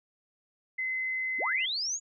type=tone; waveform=sine; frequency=2047 Hz; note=C7; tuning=38 cents flat; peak=-29 dBFS; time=0.78-1.66 s; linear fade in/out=10 ms
type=linear sweep; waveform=sine; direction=up; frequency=158.7 to 6940 Hz; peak=-29 dBFS; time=1.38-2 s; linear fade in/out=50 ms
effects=none